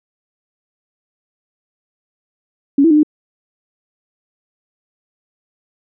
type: tone with pitch steps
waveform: sine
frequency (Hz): 279.5 / 329.6 / 300.1 / 303.5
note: C#4 / E4 / D4 / D#4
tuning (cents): +14 / 0 / +38 / -43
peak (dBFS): -7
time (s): 2.78-3.032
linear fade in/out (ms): 5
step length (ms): 63
effects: none